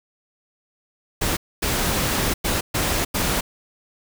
pink noise bursts at uneven times, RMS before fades -22 dBFS, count 5, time 1.21-1.37 / 1.62-2.34 / 2.44-2.61 / 2.74-3.05 / 3.14-3.41 s, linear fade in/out 10 ms, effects none

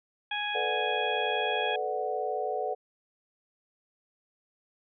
harmonic tone, 830.6 Hz, G#5, in tune, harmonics 1 / 2 / 3 / 4, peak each -35 / -35 / -35 / -35 dBFS, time 0.31-1.76 s, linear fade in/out 5 ms
sine chord, B minor seventh, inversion third, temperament equal with one note detuned, 434.9 / 493.9 / 587.3 / 740 Hz, A4 / B4 / D5 / F#5, -20 / 0 / 0 / 0 cents, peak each -34 / -35 / -36 / -32 dBFS, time 0.54-2.75 s, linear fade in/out 20 ms
effects none

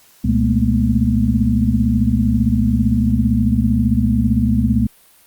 sine tone cluster, 68 / 119.7 / 208.1 / 223.3 / 241.2 Hz, C#2 / A#2 / G#3 / A3 / B3, -33 / +46 / +4 / +26 / -41 cents, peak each -19 dBFS, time 0.24-4.87 s, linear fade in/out 10 ms, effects white hiss -50 dBFS RMS until 5.26 s + Opus 48 kbps

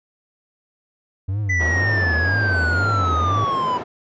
triangle tone with vibrato, 91.8 Hz, F#2, 13 cents flat, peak -18 dBFS, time 1.28-3.45 s, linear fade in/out 10 ms, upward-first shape triangle, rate 2 Hz, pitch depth 280 cents each way
triangle linear sweep, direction down, 2004 to 977 Hz, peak -17 dBFS, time 1.49-3.78 s, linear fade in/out 10 ms
white band-pass noise, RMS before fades -29 dBFS, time 1.59-3.84 s, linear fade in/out 20 ms, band 130 to 740 Hz, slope 12 dB/octave
effects resampled to 16000 Hz

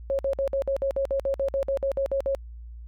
sine tone bursts, 547 Hz, C#5, 23 cents flat, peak -22 dBFS, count 16, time 0.1-2.349 s, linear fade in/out 0 ms, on 89 ms, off 55 ms, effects added 58 Hz sine -38 dBFS peak until 2.87 s

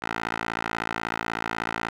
10% pulse tone with band-pass filter, 56.3 Hz, A1, 40 cents sharp, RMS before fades -30 dBFS, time 0.02-1.89 s, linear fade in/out 5 ms, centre 1500 Hz, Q 1.3, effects none

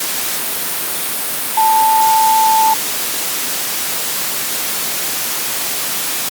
sine tone in noise, 883 Hz, A5, 6 cents sharp, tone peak -9 dBFS, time 1.57-2.74 s, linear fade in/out 5 ms, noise white, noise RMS -19 dBFS, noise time 0-6.29 s, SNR +7 dB, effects high-pass 150 Hz 12 dB/octave + Opus 48 kbps

